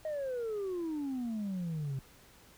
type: exponential sweep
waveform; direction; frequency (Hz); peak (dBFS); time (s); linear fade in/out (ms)
sine; down; 633 to 130.5; -31; 0.05-1.99; 2
effects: tanh soft clip ceiling -32 dBFS + pink hiss -59 dBFS RMS until 2.57 s